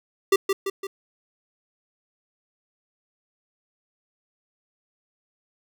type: tone with echo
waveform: square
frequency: 390.7 Hz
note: G4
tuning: 6 cents flat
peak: -15 dBFS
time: 0.32-0.36 s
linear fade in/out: 5 ms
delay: 170 ms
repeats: 3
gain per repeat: -5 dB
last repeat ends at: 0.87 s
effects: none